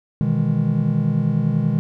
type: chord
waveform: triangle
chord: E major seventh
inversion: second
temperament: just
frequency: 123.61 / 154.51 / 164.81 / 206 Hz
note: B2 / D#3 / E3 / G#3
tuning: +2 / -12 / 0 / -14 cents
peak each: -21 / -18 / -23 / -20 dBFS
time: 0.21-1.79 s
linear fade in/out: 0 ms
effects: none